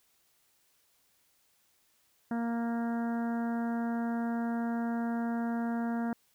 harmonic tone, 233.1 Hz, A#3, in tune, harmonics 1 / 2 / 3 / 4 / 5 / 6 / 7 / 8, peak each -30 / -44 / -40 / -45 / -52 / -47 / -49 / -55 dBFS, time 2.31-6.13 s, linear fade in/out 2 ms, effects white hiss -70 dBFS RMS until 6.34 s

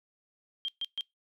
sine tone bursts, 3189 Hz, G7, 29 cents sharp, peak -30 dBFS, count 3, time 0.65-1.009 s, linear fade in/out 0 ms, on 33 ms, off 130 ms, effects noise-tail reverb RT60 0.2 s tail -23 dB re dry

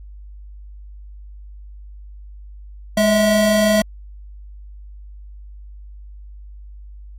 square tone pair together, 207.7 / 648.8 Hz, G#3 / E5, 0 / -28 cents, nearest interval octave + minor sixth, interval 1972 cents, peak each -17 / -16 dBFS, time 2.97-3.82 s, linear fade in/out 5 ms, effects added 50 Hz sine -35 dBFS peak until 7.18 s + AAC 48 kbps

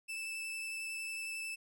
40% pulse tone with vibrato, 2637 Hz, E7, in tune, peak -38 dBFS, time 0.08-1.56 s, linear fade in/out 20 ms, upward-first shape triangle, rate 11 Hz, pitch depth 11 cents each way, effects none

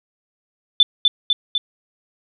sine tone with echo, 3520 Hz, A7, in tune, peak -7 dBFS, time 0.8-0.83 s, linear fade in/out 2 ms, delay 250 ms, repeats 3, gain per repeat -3 dB, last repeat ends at 1.58 s, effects none

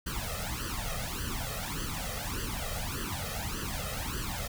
pink noise with flanger, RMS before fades -35 dBFS, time 0.06-4.48 s, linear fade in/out 10 ms, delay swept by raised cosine 0.65 to 1.6 ms, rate 1.7 Hz, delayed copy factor +0.95, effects none

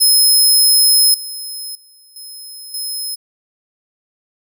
20% pulse tone with level steps, 5140 Hz, E8, 45 cents flat, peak -3 / -20 / -39 / -26 / -16 dBFS, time 0-3.16 s, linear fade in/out 20 ms, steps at 1.14 / 1.75 / 2.16 / 2.74 s, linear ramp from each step 2 ms, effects none

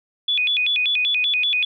sine tone with vibrato, 2923 Hz, F#7, 22 cents flat, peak -17 dBFS, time 0.28-1.65 s, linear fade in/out 5 ms, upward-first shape square, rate 5.2 Hz, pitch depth 280 cents each way, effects none

